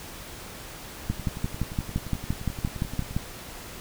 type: two click trains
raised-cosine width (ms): 5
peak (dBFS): -23 / -13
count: 24 / 13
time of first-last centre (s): 1.11-3.11 / 1.1-3.165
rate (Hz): 11.5 / 5.81
effects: pink hiss -41 dBFS RMS until 3.8 s